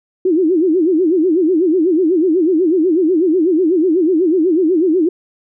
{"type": "tone with vibrato", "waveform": "sine", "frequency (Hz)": 341.5, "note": "F4", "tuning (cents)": -39, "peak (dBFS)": -10, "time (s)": [0.25, 5.09], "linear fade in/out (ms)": 5, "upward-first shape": "sine", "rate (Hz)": 8.1, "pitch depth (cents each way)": 200, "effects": []}